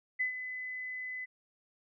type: tone with ADSR envelope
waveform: sine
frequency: 2013 Hz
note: B6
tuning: 33 cents sharp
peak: -27 dBFS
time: 0.19-1.26 s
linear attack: 18 ms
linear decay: 110 ms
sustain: -10 dB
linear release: 22 ms
effects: none